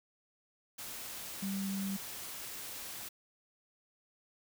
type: tone in noise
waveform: sine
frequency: 195.4 Hz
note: G3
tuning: 5 cents flat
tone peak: -34 dBFS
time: 1.42-1.97 s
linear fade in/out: 10 ms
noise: white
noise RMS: -44 dBFS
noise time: 0.78-3.09 s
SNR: +7 dB
effects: none